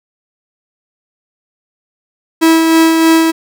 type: tone with tremolo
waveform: 45% pulse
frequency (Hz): 325.2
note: E4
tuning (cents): -23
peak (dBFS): -5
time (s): 2.41-3.32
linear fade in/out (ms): 20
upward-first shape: sine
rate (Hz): 3.2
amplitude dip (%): 35
effects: none